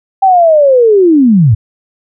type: linear sweep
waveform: sine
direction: down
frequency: 787 to 95.8 Hz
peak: -3 dBFS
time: 0.22-1.55 s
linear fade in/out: 10 ms
effects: none